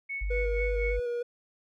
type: tone with tremolo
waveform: sine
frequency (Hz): 2211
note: C#7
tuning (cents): -5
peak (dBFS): -31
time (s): 0.09-0.97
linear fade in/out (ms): 10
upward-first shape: sine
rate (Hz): 4.2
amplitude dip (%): 80
type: tone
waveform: sine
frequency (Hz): 50.3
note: G1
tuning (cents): +45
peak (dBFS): -28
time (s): 0.21-1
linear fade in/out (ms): 10
type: tone with vibrato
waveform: triangle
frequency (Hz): 483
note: B4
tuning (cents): -39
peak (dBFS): -27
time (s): 0.3-1.23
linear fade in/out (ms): 10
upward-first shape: square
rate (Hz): 3.3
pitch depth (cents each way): 17
effects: none